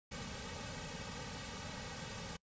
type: noise with comb filter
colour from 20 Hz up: pink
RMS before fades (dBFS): -45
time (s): 0.11-2.37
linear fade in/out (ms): 10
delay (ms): 2.9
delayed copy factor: -1
effects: noise-tail reverb RT60 0.1 s tail -26 dB re dry + resampled to 16000 Hz